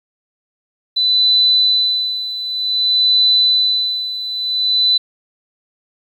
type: tone with tremolo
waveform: sine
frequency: 3999 Hz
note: B7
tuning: 21 cents sharp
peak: -9 dBFS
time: 0.96-4.98 s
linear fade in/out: 10 ms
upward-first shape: sine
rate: 0.54 Hz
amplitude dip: 75%
effects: 8-bit